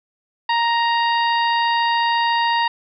harmonic tone, 934 Hz, A#5, 3 cents sharp, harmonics 1 / 2 / 3 / 4 / 5, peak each -17 / -23 / -27 / -29 / -31 dBFS, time 0.49-2.68 s, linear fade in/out 5 ms, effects none

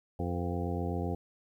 harmonic tone with a mistuned harmonic, 87.8 Hz, F2, 10 cents sharp, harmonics 1 / 2 / 3 / 4 / 5 / 6 / 8 / 9, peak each -34 / -37 / -39 / -40 / -41 / -42 / -43 / -44 dBFS, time 0.19-1.15 s, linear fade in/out 5 ms, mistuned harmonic 6, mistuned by -44 cents, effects 11-bit

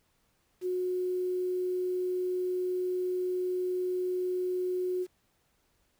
sine tone with quantisation, 364.6 Hz, F#4, 25 cents flat, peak -28 dBFS, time 0.61-5.07 s, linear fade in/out 50 ms, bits 9, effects pink hiss -72 dBFS RMS until 5.99 s

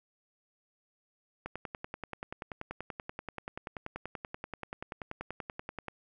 click train, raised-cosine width 0.5 ms, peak -23 dBFS, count 47, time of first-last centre 1.46-5.883 s, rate 10.4 Hz, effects none

